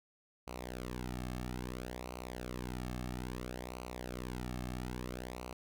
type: tone with flanger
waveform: sawtooth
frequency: 62 Hz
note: B1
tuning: 7 cents sharp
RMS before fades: -42 dBFS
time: 0.47-5.53 s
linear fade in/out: 5 ms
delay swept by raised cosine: 0.57 to 2.07 ms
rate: 0.6 Hz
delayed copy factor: -0.75
effects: none